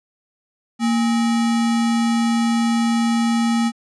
sine tone with sample-and-hold, 231.4 Hz, A#3, 13 cents flat, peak -15 dBFS, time 0.79-3.72 s, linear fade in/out 50 ms, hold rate 1050 Hz, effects resampled to 22050 Hz

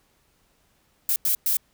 violet noise bursts at uneven times, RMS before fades -22 dBFS, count 3, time 1.09-1.16 / 1.25-1.35 / 1.46-1.57 s, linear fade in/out 2 ms, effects pink hiss -65 dBFS RMS until 1.73 s

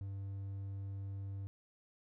triangle tone, 98.2 Hz, G2, 4 cents sharp, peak -38 dBFS, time 0.01-1.47 s, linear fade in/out 0 ms, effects none

